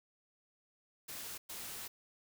white noise bursts at uneven times, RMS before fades -45 dBFS, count 2, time 1.08-1.38 / 1.49-1.88 s, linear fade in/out 10 ms, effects none

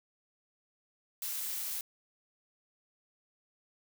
blue noise, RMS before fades -37 dBFS, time 1.22-1.81 s, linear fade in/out 2 ms, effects none

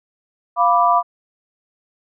sine chord, B diminished, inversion second, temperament equal, 698.5 / 987.8 / 1174.7 Hz, F5 / B5 / D6, 0 / 0 / 0 cents, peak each -16 dBFS, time 0.56-1.03 s, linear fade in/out 50 ms, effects none

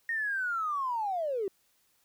triangle linear sweep, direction down, 1864.7 to 370 Hz, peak -25 dBFS, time 0.09-1.48 s, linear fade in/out 2 ms, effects tanh soft clip ceiling -27 dBFS + white hiss -70 dBFS RMS until 2.04 s

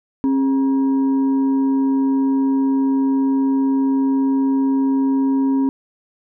sine tone with frequency modulation, 270 Hz, C#4, 45 cents flat, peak -14 dBFS, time 0.24-5.69 s, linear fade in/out 0 ms, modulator 681 Hz, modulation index 0.3, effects none

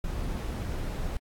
brown noise, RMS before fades -32 dBFS, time 0.04-1.17 s, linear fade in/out 2 ms, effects AAC 64 kbps

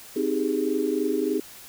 sine chord, Ab major seventh, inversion first, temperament equal with one note detuned, 261.6 / 312.6 / 392 / 415.3 Hz, C4 / Eb4 / G4 / Ab4, 0 / +8 / 0 / 0 cents, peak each -29 / -27 / -28 / -27 dBFS, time 0.16-1.4 s, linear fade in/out 5 ms, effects white hiss -45 dBFS RMS until 1.68 s

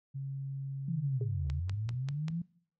sine tone, 136.6 Hz, C#3, 25 cents flat, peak -35 dBFS, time 0.14-1.61 s, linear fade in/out 20 ms
sine linear two-way sweep, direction down then up, 174.61 to 72.2 to 174.61 Hz, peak -32 dBFS, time 0.88-2.42 s, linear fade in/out 5 ms, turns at 1.49 s
sine tone with exponential decay, 406.5 Hz, G#4, 37 cents flat, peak -36 dBFS, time 1.21-1.31 s, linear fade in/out 2 ms, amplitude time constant 20 ms
click train, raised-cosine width 0.2 ms, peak -27 dBFS, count 5, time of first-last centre 1.5-2.283 s, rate 5.11 Hz
effects noise-tail reverb RT60 0.6 s tail -23 dB re dry + AAC 32 kbps

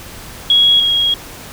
sine tone pair in turn, 3322 / 3291 Hz, G#7 / G#7, 0 / -16 cents, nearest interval unison, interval 16 cents, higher first, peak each -7 / -11 dBFS, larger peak first, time 0.5-0.8 / 0.8-1.14 s, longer second, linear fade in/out 2 ms, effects pink hiss -33 dBFS RMS until 1.52 s

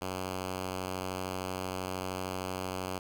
5% pulse tone, 93 Hz, F#2, 9 cents sharp, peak -23 dBFS, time 0.01-2.99 s, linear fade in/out 10 ms, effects none

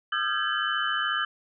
sine tone cluster, 1218 / 1352 / 1569 / 1671 / 3019 Hz, D#6 / E6 / G6 / G#6 / F#7, -37 / +43 / +1 / +10 / +34 cents, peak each -31 dBFS, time 0.12-1.25 s, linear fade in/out 5 ms, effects none

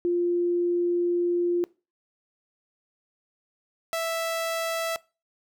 sine / sawtooth tone pair in turn, 349.2 / 659.2 Hz, F4 / E5, 0 / 0 cents, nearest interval major seventh, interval 1100 cents, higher second, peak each -21 / -22 dBFS, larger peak first, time 0.05-1.64 / 3.93-4.96 s, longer first, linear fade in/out 0 ms, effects noise-tail reverb RT60 0.3 s tail -22 dB re dry

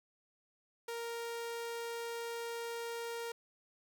sawtooth tone, 466.2 Hz, A#4, in tune, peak -35 dBFS, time 0.88-3.32 s, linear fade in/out 5 ms, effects none

